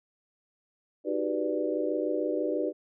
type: tone cluster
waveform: sine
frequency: 309.6 / 371 / 397.2 / 494.1 / 590 Hz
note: D#4 / F#4 / G4 / B4 / D5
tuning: -9 / +5 / +23 / +1 / +8 cents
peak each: -32 / -33 / -35 / -32 / -33 dBFS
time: 1.04-2.73 s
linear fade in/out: 50 ms
effects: none